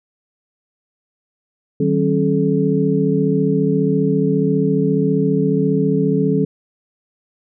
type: tone cluster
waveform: sine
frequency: 155.4 / 190.1 / 271.8 / 429.3 Hz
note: D#3 / F#3 / C#4 / A4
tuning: -2 / +47 / -34 / -43 cents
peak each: -19 dBFS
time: 1.8-6.45 s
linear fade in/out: 5 ms
effects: none